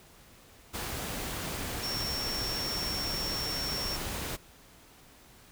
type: tone in noise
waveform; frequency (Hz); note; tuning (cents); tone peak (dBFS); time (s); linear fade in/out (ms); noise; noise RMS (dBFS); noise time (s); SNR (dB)
sine; 5470; F8; -37; -33; 1.82-3.97; 20; pink; -36; 0.73-4.37; 0
effects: pink hiss -56 dBFS RMS until 5.51 s